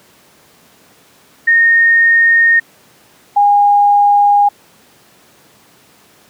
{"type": "tone pair in turn", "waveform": "sine", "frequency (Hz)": [1844, 816.2], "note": ["A#6", "G#5"], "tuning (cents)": [-19, -30], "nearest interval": "octave + major second", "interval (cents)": 1411, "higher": "first", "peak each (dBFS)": -6, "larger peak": "neither", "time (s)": [[1.47, 2.6], [3.36, 4.49]], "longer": "neither", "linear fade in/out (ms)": 10, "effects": ["pink hiss -47 dBFS RMS until 6.29 s", "high-pass 150 Hz 12 dB/octave"]}